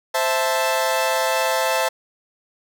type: chord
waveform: sawtooth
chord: A minor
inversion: first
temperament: equal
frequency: 523.3 / 659.3 / 880 Hz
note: C5 / E5 / A5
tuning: 0 / 0 / 0 cents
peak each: -19 dBFS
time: 0.14-1.89 s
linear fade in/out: 10 ms
effects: none